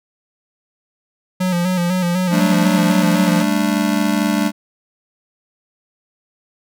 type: tone with vibrato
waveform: square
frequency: 179 Hz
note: F3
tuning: 43 cents sharp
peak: -16 dBFS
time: 1.4-3.43 s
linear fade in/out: 10 ms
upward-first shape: square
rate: 4 Hz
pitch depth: 48 cents each way
type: chord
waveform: square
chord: G suspended second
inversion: none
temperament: just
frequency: 196 / 220.5 / 294 Hz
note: G3 / A3 / D4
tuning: 0 / +4 / +2 cents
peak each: -20 dBFS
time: 2.3-4.52 s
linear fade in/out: 50 ms
effects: none